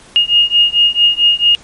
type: beating tone pair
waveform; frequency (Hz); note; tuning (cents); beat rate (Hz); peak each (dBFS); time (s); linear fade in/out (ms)
sine; 2849 / 2853.5; F7 / F7; +34 / +37; 4.5; -11; 0.16-1.55; 0
effects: pink hiss -41 dBFS RMS until 1.63 s + MP3 48 kbps